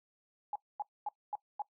sine tone bursts, 830.6 Hz, G#5, in tune, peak -33 dBFS, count 5, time 0.53-1.62 s, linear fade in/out 2 ms, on 26 ms, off 240 ms, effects noise-tail reverb RT60 0.1 s tail -20 dB re dry

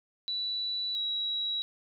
sine tone pair in turn, 3951 / 3876 Hz, B7 / B7, 0 / -33 cents, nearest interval unison, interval 33 cents, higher first, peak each -30 / -29 dBFS, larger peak second, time 0.28-0.95 / 0.95-1.62 s, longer neither, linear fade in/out 0 ms, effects none

